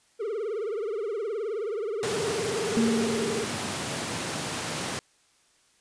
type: tone with vibrato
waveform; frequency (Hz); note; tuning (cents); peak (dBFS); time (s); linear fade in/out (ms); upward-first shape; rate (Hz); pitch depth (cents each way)
triangle; 429.2; A4; -43; -26; 0.19-3.45; 20; triangle; 19; 200
type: high-pass noise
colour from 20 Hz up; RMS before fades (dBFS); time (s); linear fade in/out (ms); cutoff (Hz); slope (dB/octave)
pink; -32; 2.03-4.99; 0; 110; 24
type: tone with exponential decay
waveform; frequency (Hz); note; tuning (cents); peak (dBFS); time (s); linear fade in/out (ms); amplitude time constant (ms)
sine; 229; A#3; -31; -19; 2.77-4.25; 0; 320
effects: white hiss -64 dBFS RMS until 5.8 s + resampled to 22050 Hz